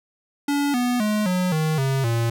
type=tone with pitch steps; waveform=square; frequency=285.6 / 245.8 / 211.5 / 182.01 / 156.63 / 134.79 / 115.99 Hz; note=D4 / B3 / G#3 / F#3 / D#3 / C#3 / A#2; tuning=-48 / -8 / +32 / -28 / +12 / -48 / -8 cents; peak=-20 dBFS; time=0.48-2.3 s; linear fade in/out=5 ms; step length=260 ms; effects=none